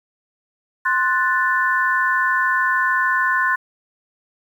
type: chord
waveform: sine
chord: F# diminished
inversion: second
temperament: equal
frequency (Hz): 1046.5 / 1480 / 1760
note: C6 / F#6 / A6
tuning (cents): 0 / 0 / 0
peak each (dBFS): -20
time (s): 0.85-3.56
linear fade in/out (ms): 10
effects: 8-bit